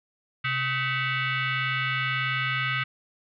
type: tone with frequency modulation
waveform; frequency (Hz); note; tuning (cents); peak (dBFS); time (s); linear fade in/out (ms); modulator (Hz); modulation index
sine; 130.81; C3; 0; -24; 0.44-2.84; 10; 700; 3.8
effects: none